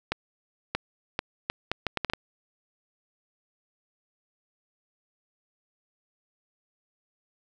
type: accelerating click train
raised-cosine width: 0.3 ms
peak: -10 dBFS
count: 10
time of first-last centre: 0.12-2.135 s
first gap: 630 ms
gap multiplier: 0.7
effects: none